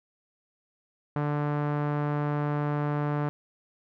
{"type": "tone with low-pass filter", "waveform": "sawtooth", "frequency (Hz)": 147.1, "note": "D3", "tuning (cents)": 3, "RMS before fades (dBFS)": -28, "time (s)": [1.16, 3.29], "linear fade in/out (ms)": 0, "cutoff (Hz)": 1300, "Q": 1.3, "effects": []}